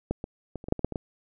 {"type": "clicks", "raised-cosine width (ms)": 2, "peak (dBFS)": [-13, -20, -21, -29, -21, -8, -20, -9, -20, -16], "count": 10, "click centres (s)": [0.11, 0.241, 0.557, 0.641, 0.685, 0.724, 0.793, 0.846, 0.923, 0.958], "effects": []}